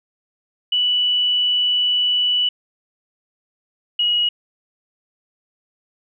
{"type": "tone pair in turn", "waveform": "sine", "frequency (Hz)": [2960, 2902], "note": ["F#7", "F#7"], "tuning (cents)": [0, -34], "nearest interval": "unison", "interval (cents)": 34, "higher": "first", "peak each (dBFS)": -15, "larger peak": "neither", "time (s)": [[0.72, 2.49], [3.99, 4.29]], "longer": "first", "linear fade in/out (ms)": 5, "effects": []}